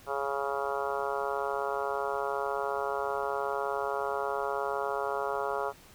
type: harmonic tone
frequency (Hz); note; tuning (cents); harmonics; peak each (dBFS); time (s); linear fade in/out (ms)
139.1; C#3; +6; 3 / 4 / 5 / 6 / 7 / 8 / 9 / 10; -35 / -36 / -37 / -38 / -38 / -39 / -40 / -40; 0.06-5.73; 50
effects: pink hiss -55 dBFS RMS until 5.94 s